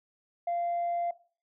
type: tone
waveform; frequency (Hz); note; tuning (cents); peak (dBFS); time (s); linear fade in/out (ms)
sine; 692; F5; -16; -26; 0.47-1.11; 5
effects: noise-tail reverb RT60 0.4 s tail -19 dB re dry + tanh soft clip ceiling -25 dBFS